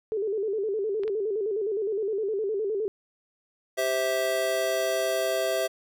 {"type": "tone with vibrato", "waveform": "sine", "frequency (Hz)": 415.3, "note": "G#4", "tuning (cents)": 0, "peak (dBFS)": -25, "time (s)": [0.12, 2.88], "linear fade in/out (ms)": 0, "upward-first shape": "square", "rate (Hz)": 9.7, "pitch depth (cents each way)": 96}
{"type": "clicks", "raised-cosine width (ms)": 0.3, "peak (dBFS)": -26, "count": 2, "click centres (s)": [1.035, 1.079]}
{"type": "chord", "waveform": "square", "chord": "C major", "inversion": "second", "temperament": "just", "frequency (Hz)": [392.4, 523.3, 654.1], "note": ["G4", "C5", "E5"], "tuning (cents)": [2, 0, -14], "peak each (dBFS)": [-32, -31, -27], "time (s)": [3.77, 5.68], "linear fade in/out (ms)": 20}
{"effects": []}